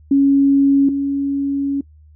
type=tone pair in turn; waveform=sine; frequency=277.2 / 278.7 Hz; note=C#4 / C#4; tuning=0 / +9 cents; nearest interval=unison; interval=9 cents; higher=second; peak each=-9 / -16 dBFS; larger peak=first; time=0.11-0.89 / 0.89-1.81 s; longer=second; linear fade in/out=5 ms; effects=noise-tail reverb RT60 0.1 s tail -21 dB re dry + added 76 Hz sine -43 dBFS peak until 2.15 s